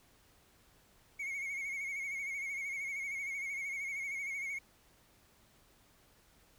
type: tone with vibrato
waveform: triangle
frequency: 2200 Hz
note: C#7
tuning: 14 cents flat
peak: -35 dBFS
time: 1.19-4.59 s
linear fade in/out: 10 ms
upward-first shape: sine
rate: 13 Hz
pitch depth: 57 cents each way
effects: pink hiss -66 dBFS RMS until 6.58 s